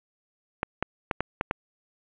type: clicks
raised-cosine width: 0.5 ms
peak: -10 dBFS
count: 6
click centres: 0.631 / 0.826 / 1.112 / 1.206 / 1.411 / 1.511 s
effects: resampled to 8000 Hz + 8-bit